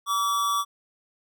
square tone with amplitude modulation, 1149 Hz, D6, 38 cents flat, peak -21 dBFS, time 0.06-0.65 s, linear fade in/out 50 ms, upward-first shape sine, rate 201 Hz, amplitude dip 45%, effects none

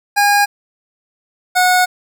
25% pulse tone pair in turn, 816 / 730.3 Hz, G#5 / F#5, -31 / -23 cents, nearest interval major second, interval 192 cents, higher first, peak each -6 dBFS, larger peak neither, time 0.16-0.46 / 1.55-1.86 s, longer second, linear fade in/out 20 ms, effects none

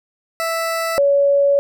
20% pulse / sine tone pair in turn, 659.3 / 563.3 Hz, E5 / C#5, 0 / +28 cents, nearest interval minor third, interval 272 cents, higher first, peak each -14 / -11 dBFS, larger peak second, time 0.4-0.98 / 0.98-1.59 s, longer second, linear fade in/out 0 ms, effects none

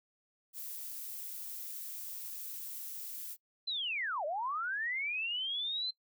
violet noise, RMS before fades -43 dBFS, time 0.53-3.37 s, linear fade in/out 50 ms
sine linear two-way sweep, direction down then up, 4125 to 565 to 4125 Hz, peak -33 dBFS, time 3.67-5.91 s, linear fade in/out 10 ms, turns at 4.25 s
effects noise-tail reverb RT60 0.1 s tail -23 dB re dry

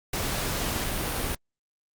pink noise, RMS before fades -29 dBFS, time 0.13-1.35 s, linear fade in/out 5 ms, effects Opus 48 kbps

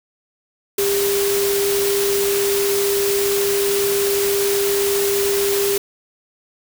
sine tone in noise, 400 Hz, G4, 35 cents sharp, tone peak -17 dBFS, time 0.78-5.78 s, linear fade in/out 5 ms, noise white, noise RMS -23 dBFS, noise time 0.78-5.78 s, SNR +3 dB, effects none

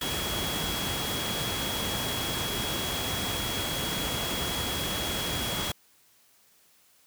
sine tone in noise, 3322 Hz, G#7, in tune, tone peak -34 dBFS, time 0.01-5.72 s, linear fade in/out 5 ms, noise pink, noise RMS -31 dBFS, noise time 0.01-5.72 s, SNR -6 dB, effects white hiss -62 dBFS RMS until 7.06 s + high-pass 60 Hz 12 dB/octave

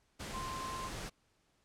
sine tone in noise, 1046.5 Hz, C6, in tune, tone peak -40 dBFS, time 0.33-0.89 s, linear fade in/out 20 ms, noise pink, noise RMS -43 dBFS, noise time 0.19-1.1 s, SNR 0 dB, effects pink hiss -74 dBFS RMS until 1.64 s + low-pass 9000 Hz 12 dB/octave

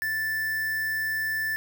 triangle tone with quantisation, 1760 Hz, A6, in tune, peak -24 dBFS, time 0.02-1.56 s, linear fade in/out 0 ms, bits 6, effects none

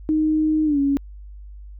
sine tone with pitch glide, 310.1 to 279.5 Hz, D#4 to C#4, -6 to +14 cents, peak -16 dBFS, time 0.09-0.97 s, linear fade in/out 0 ms, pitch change -180 cents, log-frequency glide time 0.65-0.79 s, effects added 50 Hz sine -36 dBFS peak until 1.79 s

